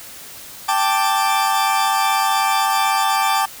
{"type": "chord", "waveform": "40% pulse", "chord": "G suspended second", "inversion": "none", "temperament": "equal", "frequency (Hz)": [784, 880, 1174.7], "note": ["G5", "A5", "D6"], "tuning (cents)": [0, 0, 0], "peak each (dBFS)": -19, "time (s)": [0.68, 3.46], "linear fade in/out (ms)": 10, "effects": ["white hiss -37 dBFS RMS until 3.6 s"]}